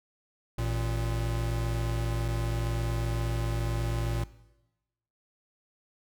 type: tone pair together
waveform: square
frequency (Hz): 54.32 / 115.1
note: A1 / A#2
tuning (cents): -22 / -22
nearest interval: octave + minor second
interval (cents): 1300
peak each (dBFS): -32 / -31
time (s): 0.58-4.24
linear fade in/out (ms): 5
effects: noise-tail reverb RT60 1.0 s tail -18 dB re dry